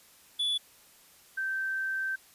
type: tone pair in turn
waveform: triangle / sine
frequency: 3441 / 1556 Hz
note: A7 / G6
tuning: -39 / -13 cents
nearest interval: octave + major second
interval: 1374 cents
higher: first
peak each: -25 / -29 dBFS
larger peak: first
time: 0.39-0.58 / 1.37-2.16 s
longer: second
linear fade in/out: 10 ms
effects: white hiss -58 dBFS RMS until 2.34 s + resampled to 32000 Hz